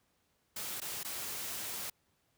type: noise with dropouts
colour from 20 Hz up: white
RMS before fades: -40 dBFS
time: 0.56-1.9 s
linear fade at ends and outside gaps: 5 ms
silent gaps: 0.803-0.816 / 1.033-1.047 s
effects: pink hiss -75 dBFS RMS until 2.37 s + high-pass 60 Hz 12 dB/octave